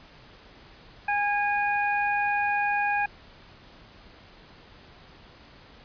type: harmonic tone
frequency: 820 Hz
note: G#5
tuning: 22 cents flat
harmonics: 1 / 2 / 3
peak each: -25 / -28 / -30 dBFS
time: 1.08-3.06 s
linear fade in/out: 5 ms
effects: pink hiss -51 dBFS RMS until 5.84 s + resampled to 11025 Hz